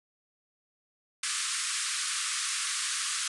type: band-pass noise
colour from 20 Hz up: white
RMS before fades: -32 dBFS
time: 1.23-3.28 s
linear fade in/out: 5 ms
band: 1100 to 10000 Hz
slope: 96 dB/octave
effects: none